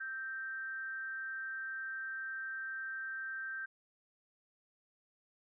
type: tone with amplitude modulation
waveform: sine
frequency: 1568 Hz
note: G6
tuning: in tune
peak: -36 dBFS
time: 0-3.66 s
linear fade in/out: 10 ms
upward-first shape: sine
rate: 258 Hz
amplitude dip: 50%
effects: none